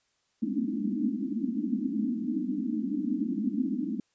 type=band-pass noise; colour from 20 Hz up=pink; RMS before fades=-30 dBFS; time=0.42-4 s; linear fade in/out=2 ms; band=200 to 310 Hz; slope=96 dB/octave; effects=white hiss -73 dBFS RMS until 4.14 s + resampled to 16000 Hz